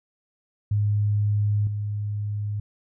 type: tone with level steps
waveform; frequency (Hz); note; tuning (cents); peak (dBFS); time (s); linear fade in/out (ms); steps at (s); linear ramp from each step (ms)
sine; 103.83; G#2; 0; -19 / -25; 0.71-2.6; 5; 1.67; 2
effects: none